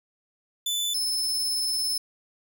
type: tone pair in turn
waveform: sawtooth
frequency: 3502 / 5247 Hz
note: A7 / E8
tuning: -9 / -9 cents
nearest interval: perfect fifth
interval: 700 cents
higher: second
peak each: -22 dBFS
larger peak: neither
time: 0.66-0.94 / 0.94-1.98 s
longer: second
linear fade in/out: 5 ms
effects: none